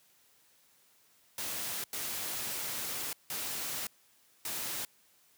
white noise bursts at uneven times, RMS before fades -37 dBFS, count 4, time 1.38-1.84 / 1.93-3.13 / 3.3-3.87 / 4.45-4.85 s, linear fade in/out 2 ms, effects white hiss -66 dBFS RMS until 5.37 s + high-pass 80 Hz 12 dB/octave

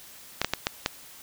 clicks, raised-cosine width 0.2 ms, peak -6 dBFS, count 5, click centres 0.416 / 0.446 / 0.536 / 0.669 / 0.861 s, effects white hiss -48 dBFS RMS until 1.22 s

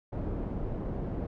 pink low-pass noise, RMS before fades -34 dBFS, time 0.12-1.27 s, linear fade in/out 10 ms, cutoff 500 Hz, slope 12 dB/octave, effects none

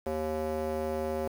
square tone with band-pass filter, 77.9 Hz, D#2, 3 cents sharp, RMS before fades -32 dBFS, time 0.06-1.28 s, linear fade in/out 5 ms, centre 530 Hz, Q 2.2, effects 8-bit

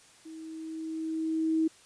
sine tone with level ramp, 320 Hz, D#4, 49 cents sharp, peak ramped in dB -42 to -22 dBFS, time 0.25-1.68 s, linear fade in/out 10 ms, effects white hiss -57 dBFS RMS until 1.85 s + resampled to 22050 Hz

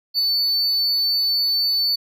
triangle tone with ADSR envelope, 4498 Hz, C#8, 24 cents sharp, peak -14 dBFS, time 0.14-1.96 s, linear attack 45 ms, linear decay 11 ms, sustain -2 dB, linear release 11 ms, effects none

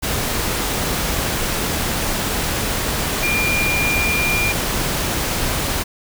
sine tone in noise, 2400 Hz, D7, 37 cents sharp, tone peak -18 dBFS, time 3.22-4.53 s, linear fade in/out 20 ms, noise pink, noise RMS -21 dBFS, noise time 0.02-5.84 s, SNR 0 dB, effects none

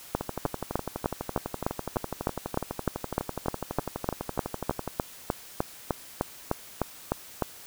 two click trains, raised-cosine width 1 ms, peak -16 / -10 dBFS, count 57 / 25, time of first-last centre 0.21-4.877 / 0.15-7.423 s, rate 12 / 3.3 Hz, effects white hiss -47 dBFS RMS until 7.66 s

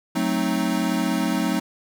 square chord, F# diminished seventh, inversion none, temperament equal, 185 / 220 / 261.6 / 311.1 Hz, F#3 / A3 / C4 / Eb4, 0 / 0 / 0 / 0 cents, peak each -27 dBFS, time 0.15-1.6 s, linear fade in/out 10 ms, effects none

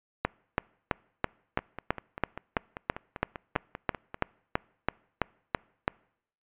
two click trains, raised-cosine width 0.5 ms, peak -21 / -9 dBFS, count 14 / 18, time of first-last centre 1.59-4.144 / 0.25-5.879 s, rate 5.09 / 3.02 Hz, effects noise-tail reverb RT60 0.7 s tail -26 dB re dry + resampled to 8000 Hz

